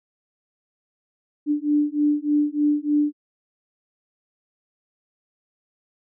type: beating tone pair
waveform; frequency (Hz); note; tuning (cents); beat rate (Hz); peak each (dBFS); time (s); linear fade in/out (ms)
sine; 293.7 / 297; D4 / D4; 0 / +20; 3.3; -21; 1.46-3.13; 50
effects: none